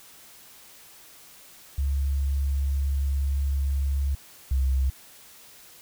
sine tone pair in turn, 69.3 / 66.15 Hz, C#2 / C2, 0 / +20 cents, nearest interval minor second, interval 80 cents, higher first, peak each -22 / -20 dBFS, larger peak second, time 1.78-4.15 / 4.51-4.9 s, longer first, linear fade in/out 5 ms, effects white hiss -50 dBFS RMS until 5.81 s

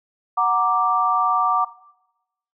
sine chord, Gb augmented, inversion none, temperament equal, 740 / 932.3 / 1174.7 Hz, Gb5 / Bb5 / D6, 0 / 0 / 0 cents, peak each -22 / -23 / -18 dBFS, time 0.37-1.65 s, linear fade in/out 10 ms, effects noise-tail reverb RT60 0.9 s tail -18 dB re dry

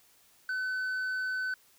sine tone with tanh clipping, 1513 Hz, F#6, 38 cents sharp, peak -31 dBFS, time 0.49-1.54 s, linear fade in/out 2 ms, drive 4 dB, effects white hiss -63 dBFS RMS until 1.78 s

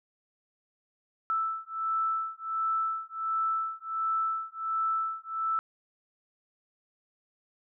sine beating tone pair, 1319 / 1320.4 Hz, E6 / E6, +1 / +2 cents, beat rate 1.4 Hz, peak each -31 dBFS, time 1.3-5.59 s, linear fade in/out 0 ms, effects none

